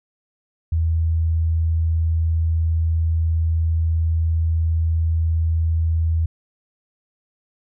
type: tone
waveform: sine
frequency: 81.5 Hz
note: E2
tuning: 19 cents flat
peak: -16 dBFS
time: 0.72-6.26 s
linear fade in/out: 5 ms
effects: none